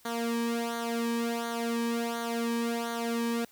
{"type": "tone with flanger", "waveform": "sawtooth", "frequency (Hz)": 233.1, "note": "A#3", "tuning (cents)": 0, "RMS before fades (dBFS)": -31, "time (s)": [0.05, 3.45], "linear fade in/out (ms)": 5, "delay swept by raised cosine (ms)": [0.38, 1.48], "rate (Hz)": 1.4, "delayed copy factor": -0.75, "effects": ["white hiss -60 dBFS RMS until 3.51 s"]}